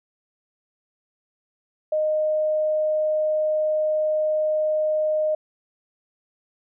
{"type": "tone", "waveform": "sine", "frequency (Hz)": 617, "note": "D#5", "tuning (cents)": -15, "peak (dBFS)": -19, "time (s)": [1.92, 5.35], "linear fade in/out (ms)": 5, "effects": []}